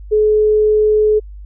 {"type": "tone", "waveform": "sine", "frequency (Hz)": 426.7, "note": "G#4", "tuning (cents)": 47, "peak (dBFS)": -9, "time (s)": [0.11, 1.2], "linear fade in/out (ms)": 20, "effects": ["added 50 Hz sine -30 dBFS peak until 1.45 s"]}